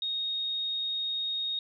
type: tone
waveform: sine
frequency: 3729 Hz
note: A#7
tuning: in tune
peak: -29 dBFS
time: 0.02-1.59 s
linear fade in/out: 2 ms
effects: none